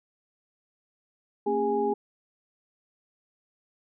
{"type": "tone cluster", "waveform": "sine", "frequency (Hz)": [227.9, 273.5, 407.4, 829], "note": ["A#3", "C#4", "G#4", "G#5"], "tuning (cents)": [-39, -23, -33, -3], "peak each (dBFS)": [-33, -34, -25, -29], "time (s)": [1.46, 1.94], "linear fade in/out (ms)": 10, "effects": []}